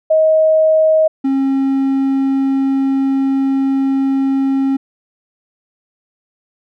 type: tone pair in turn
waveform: sine / triangle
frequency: 631 / 270.3 Hz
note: D#5 / C#4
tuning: +24 / -44 cents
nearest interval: octave + minor third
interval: 1468 cents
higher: first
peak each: -8 / -10 dBFS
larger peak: first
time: 0.1-1.08 / 1.24-4.77 s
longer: second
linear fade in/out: 10 ms
effects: none